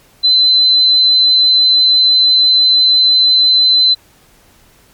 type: tone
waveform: sine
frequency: 4047 Hz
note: B7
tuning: 42 cents sharp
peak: -6 dBFS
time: 0.23-3.95 s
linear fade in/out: 20 ms
effects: pink hiss -48 dBFS RMS until 4.93 s + MP3 96 kbps